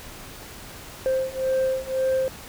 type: beating tone pair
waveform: sine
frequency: 523.3 / 525.2 Hz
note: C5 / C5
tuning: 0 / +6 cents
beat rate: 1.9 Hz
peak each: -23 / -22 dBFS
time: 1.06-2.28 s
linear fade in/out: 0 ms
effects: tanh soft clip ceiling -18 dBFS + pink hiss -41 dBFS RMS until 2.48 s